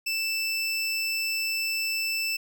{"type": "tone", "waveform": "25% pulse", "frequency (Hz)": 2649, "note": "E7", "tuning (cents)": 8, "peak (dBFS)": -22, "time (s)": [0.06, 2.37], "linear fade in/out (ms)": 10, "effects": []}